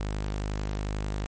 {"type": "tone", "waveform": "sawtooth", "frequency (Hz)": 51.2, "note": "G#1", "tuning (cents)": -24, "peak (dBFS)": -25, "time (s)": [0, 1.26], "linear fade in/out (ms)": 0, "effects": ["MP3 32 kbps"]}